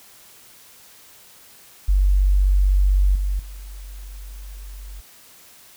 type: tone with level steps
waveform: sine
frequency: 47.86 Hz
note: G1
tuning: 41 cents flat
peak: -13 / -19 / -33 dBFS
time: 1.88-5.01 s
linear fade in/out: 10 ms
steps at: 3.15 / 3.39 s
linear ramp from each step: 5 ms
effects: white hiss -48 dBFS RMS until 5.76 s